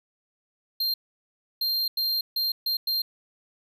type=tone bursts at uneven times; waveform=square; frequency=4186 Hz; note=C8; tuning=in tune; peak=-24 dBFS; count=6; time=0.8-0.94 / 1.61-1.88 / 1.97-2.21 / 2.36-2.52 / 2.66-2.77 / 2.87-3.02 s; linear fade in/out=5 ms; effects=none